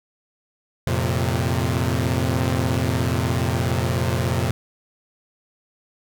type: chord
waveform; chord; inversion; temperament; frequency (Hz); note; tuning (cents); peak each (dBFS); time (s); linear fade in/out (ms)
sawtooth; F suspended fourth; none; equal with one note detuned; 87.31 / 114.01 / 130.81; F2 / Bb2 / C3; 0 / -38 / 0; -20; 0.87-4.51; 0
effects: none